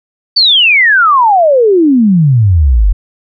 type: exponential sweep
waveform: sine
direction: down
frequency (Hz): 4637 to 43.65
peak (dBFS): -4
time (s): 0.36-2.93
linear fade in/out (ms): 10
effects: none